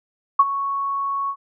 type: tone with ADSR envelope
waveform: sine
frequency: 1108.7 Hz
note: C#6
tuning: in tune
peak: -7 dBFS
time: 0.39-1.36 s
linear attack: 7 ms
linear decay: 40 ms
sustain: -14 dB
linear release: 67 ms
effects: none